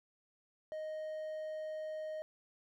triangle tone, 622.3 Hz, D#5, in tune, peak -37 dBFS, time 0.72-2.22 s, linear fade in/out 0 ms, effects none

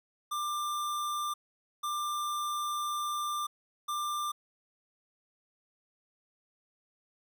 square tone bursts at uneven times, 1189 Hz, D6, 21 cents sharp, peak -32 dBFS, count 3, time 0.31-1.34 / 1.83-3.47 / 3.88-4.32 s, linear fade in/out 10 ms, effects none

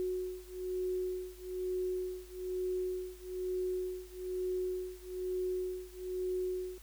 sine beating tone pair, 366.7 / 367.8 Hz, F#4 / F#4, -15 / -10 cents, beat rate 1.1 Hz, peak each -37 / -38 dBFS, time 0-6.78 s, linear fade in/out 0 ms, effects added 50 Hz sine -53 dBFS peak until 6.82 s + white hiss -59 dBFS RMS until 6.82 s

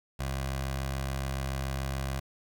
15% pulse tone with notch filter, 67 Hz, C2, 42 cents sharp, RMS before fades -33 dBFS, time 0.19-2.2 s, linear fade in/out 10 ms, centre 250 Hz, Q 1.1, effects 9-bit

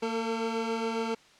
25% pulse tone pair together, 228.4 / 449.5 Hz, A#3 / A4, -35 / +37 cents, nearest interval octave, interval 1172 cents, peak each -28 dBFS, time 0.02-1.15 s, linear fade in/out 10 ms, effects white hiss -57 dBFS RMS until 1.39 s + low-pass 5000 Hz 12 dB/octave

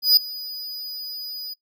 square tone with ADSR envelope, 4947 Hz, D#8, 11 cents flat, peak -10 dBFS, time 0.02-1.54 s, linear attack 150 ms, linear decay 3 ms, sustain -21 dB, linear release 11 ms, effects noise-tail reverb RT60 0.1 s tail -18 dB re dry

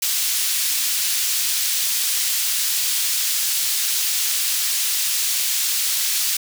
pink high-pass noise, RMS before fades -21 dBFS, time 0.02-6.37 s, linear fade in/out 5 ms, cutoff 3900 Hz, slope 12 dB/octave, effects none

